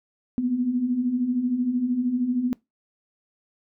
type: beating tone pair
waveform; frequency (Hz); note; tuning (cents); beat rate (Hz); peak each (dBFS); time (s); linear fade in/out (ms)
sine; 237.3 / 250.3; A#3 / B3; +31 / +23; 13; -29 / -22; 0.38-2.53; 0
effects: noise-tail reverb RT60 0.2 s tail -23 dB re dry